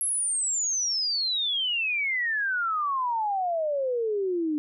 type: exponential sweep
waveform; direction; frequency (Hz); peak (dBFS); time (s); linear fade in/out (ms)
sine; down; 11260 to 293.7; -24; 0.01-4.58; 0
effects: none